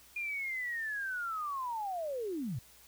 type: linear sweep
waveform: sine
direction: down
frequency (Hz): 2435 to 103.4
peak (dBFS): -34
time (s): 0.16-2.59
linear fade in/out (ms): 5
effects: added 60 Hz sine -69 dBFS peak until 2.87 s + white hiss -59 dBFS RMS until 2.87 s